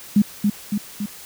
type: tone with echo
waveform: sine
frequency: 206 Hz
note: G#3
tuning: 14 cents flat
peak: -10 dBFS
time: 0.16-0.22 s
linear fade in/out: 5 ms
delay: 280 ms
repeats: 3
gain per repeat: -4 dB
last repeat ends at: 1.06 s
effects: white hiss -40 dBFS RMS until 1.25 s